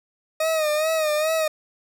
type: tone with vibrato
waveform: 40% pulse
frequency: 622.3 Hz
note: D#5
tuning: in tune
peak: -19 dBFS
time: 0.4-1.48 s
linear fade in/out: 5 ms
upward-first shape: sine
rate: 2.4 Hz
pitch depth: 65 cents each way
effects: none